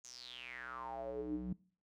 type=tone with band-pass filter sweep; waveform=square; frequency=61.74 Hz; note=B1; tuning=in tune; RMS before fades=-44 dBFS; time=0.04-1.53 s; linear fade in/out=5 ms; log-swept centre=6700 to 190 Hz; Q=8.5; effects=noise-tail reverb RT60 0.5 s tail -24 dB re dry